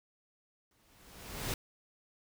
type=noise with exponential growth; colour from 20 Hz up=pink; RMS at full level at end=-34 dBFS; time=0.71-1.54 s; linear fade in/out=2 ms; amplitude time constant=180 ms; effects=none